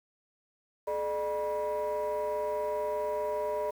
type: tone cluster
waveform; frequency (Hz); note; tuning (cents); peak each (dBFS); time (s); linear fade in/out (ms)
sine; 427.9 / 600 / 969; A4 / D5 / B5; -48 / +37 / -33; -33 / -30 / -34; 0.87-3.71; 10
effects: tanh soft clip ceiling -25 dBFS + 9-bit